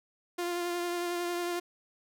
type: tone with vibrato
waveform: sawtooth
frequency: 349.2 Hz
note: F4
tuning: in tune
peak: -27 dBFS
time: 0.38-1.6 s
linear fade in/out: 10 ms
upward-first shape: triangle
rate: 11 Hz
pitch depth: 21 cents each way
effects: none